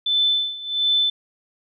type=tone with tremolo; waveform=sine; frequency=3520 Hz; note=A7; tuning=in tune; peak=-15 dBFS; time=0.06-1.1 s; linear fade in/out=5 ms; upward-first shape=sine; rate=1.4 Hz; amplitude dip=85%; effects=none